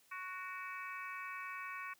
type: harmonic tone with a mistuned harmonic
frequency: 370 Hz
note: F#4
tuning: in tune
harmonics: 3 / 4 / 5 / 6 / 7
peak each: -46 / -49 / -50 / -49 / -52 dBFS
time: 0.11-1.94 s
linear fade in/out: 10 ms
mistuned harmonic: 6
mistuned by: +44 cents
effects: white hiss -69 dBFS RMS until 1.99 s + high-pass 100 Hz 12 dB/octave